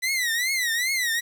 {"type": "tone with vibrato", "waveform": "sawtooth", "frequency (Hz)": 1979, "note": "B6", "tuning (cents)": 3, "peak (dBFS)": -19, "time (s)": [0.02, 1.21], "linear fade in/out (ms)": 20, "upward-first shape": "triangle", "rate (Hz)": 2.5, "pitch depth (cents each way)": 180, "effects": ["9-bit"]}